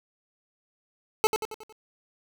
25% pulse tone with echo, 434.7 Hz, A4, 21 cents flat, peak -14 dBFS, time 1.24-1.27 s, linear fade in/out 0 ms, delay 91 ms, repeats 5, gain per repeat -6 dB, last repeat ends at 1.725 s, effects none

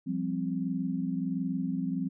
sine chord, F suspended second, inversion none, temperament equal, 174.61 / 196 / 261.6 Hz, F3 / G3 / C4, 0 / 0 / 0 cents, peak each -33 / -34 / -32 dBFS, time 0.06-2.09 s, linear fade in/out 20 ms, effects none

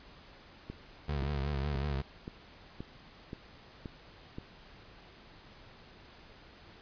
click train, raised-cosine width 3 ms, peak -27 dBFS, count 8, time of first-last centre 0.7-4.384 s, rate 1.9 Hz
25% pulse tone with vibrato, 70.6 Hz, C#2, 32 cents sharp, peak -28 dBFS, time 1.08-2.02 s, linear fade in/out 10 ms, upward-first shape triangle, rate 5.4 Hz, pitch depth 120 cents each way
effects pink hiss -55 dBFS RMS until 6.81 s + resampled to 11025 Hz

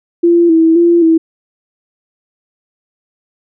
sine tone with vibrato, 333.7 Hz, E4, 21 cents sharp, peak -5 dBFS, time 0.23-1.18 s, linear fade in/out 10 ms, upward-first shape square, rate 1.9 Hz, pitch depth 44 cents each way, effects none

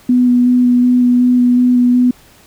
sine tone with vibrato, 246.9 Hz, B3, in tune, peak -7 dBFS, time 0.09-2.11 s, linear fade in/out 5 ms, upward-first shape square, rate 2.7 Hz, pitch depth 10 cents each way, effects pink hiss -45 dBFS RMS until 2.46 s

